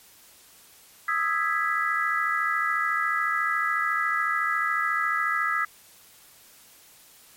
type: chord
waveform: sine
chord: E major seventh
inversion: third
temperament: equal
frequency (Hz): 1244.5 / 1318.5 / 1661.2 / 1975.5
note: D#6 / E6 / G#6 / B6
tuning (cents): 0 / 0 / 0 / 0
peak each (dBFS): -28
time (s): 1.08-5.65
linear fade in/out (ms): 5
effects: white hiss -53 dBFS RMS until 7.36 s + MP3 64 kbps